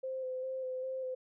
sine tone with vibrato, 518 Hz, C5, 17 cents flat, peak -35 dBFS, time 0.03-1.15 s, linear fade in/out 10 ms, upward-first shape square, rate 2.5 Hz, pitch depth 17 cents each way, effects none

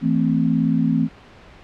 sine chord, A minor, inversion second, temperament equal with one note detuned, 164.81 / 223.6 / 261.6 Hz, E3 / A3 / C4, 0 / +28 / 0 cents, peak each -20 dBFS, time 0.01-1.09 s, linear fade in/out 50 ms, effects pink hiss -45 dBFS RMS until 1.63 s + low-pass 3000 Hz 12 dB/octave

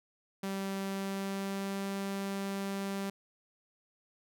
sawtooth tone with pitch glide, 194.7 to 196.62 Hz, G3 to G3, -12 to +5 cents, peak -30 dBFS, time 0.43-3.1 s, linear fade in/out 5 ms, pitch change +17 cents, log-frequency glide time 0.81-1.88 s, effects none

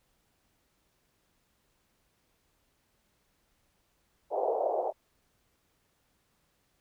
pink band-pass noise, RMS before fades -30 dBFS, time 4.3-4.93 s, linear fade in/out 50 ms, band 440 to 790 Hz, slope 48 dB/octave, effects pink hiss -73 dBFS RMS until 6.8 s

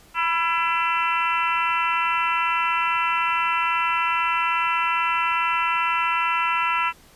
harmonic tone with a mistuned harmonic, 336.1 Hz, E4, 34 cents sharp, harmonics 3 / 4 / 5 / 6 / 7 / 8 / 9, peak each -24 / -24 / -34 / -31 / -32 / -26 / -37 dBFS, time 0.14-6.93 s, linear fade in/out 50 ms, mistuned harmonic 3, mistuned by -41 cents, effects pink hiss -52 dBFS RMS until 7.15 s + resampled to 32000 Hz

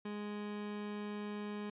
30% pulse tone, 207.7 Hz, G#3, in tune, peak -37 dBFS, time 0.05-1.7 s, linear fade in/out 5 ms, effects resampled to 8000 Hz

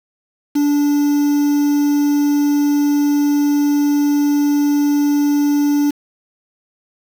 triangle tone with quantisation, 290 Hz, D4, 22 cents flat, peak -10 dBFS, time 0.55-5.91 s, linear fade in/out 10 ms, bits 5, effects none

